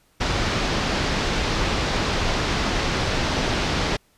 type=low-pass noise; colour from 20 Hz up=pink; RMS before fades=-23 dBFS; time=0.2-3.97 s; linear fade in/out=10 ms; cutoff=5500 Hz; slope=24 dB/octave; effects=pink hiss -61 dBFS RMS until 4.17 s + resampled to 32000 Hz